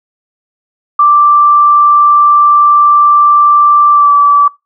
sine tone with pitch glide, 1174.7 to 1155.2 Hz, D6 to D6, 0 to -29 cents, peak -3 dBFS, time 0.99-4.48 s, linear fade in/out 5 ms, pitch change -29 cents, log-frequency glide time 3.92-4.12 s, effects noise-tail reverb RT60 0.2 s tail -21 dB re dry

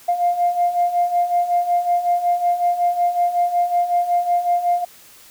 sine beating tone pair, 698.5 / 703.9 Hz, F5 / F5, 0 / +13 cents, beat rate 5.4 Hz, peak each -21 / -16 dBFS, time 0.08-4.85 s, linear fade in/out 10 ms, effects tanh soft clip ceiling -9 dBFS + white hiss -46 dBFS RMS until 5.3 s

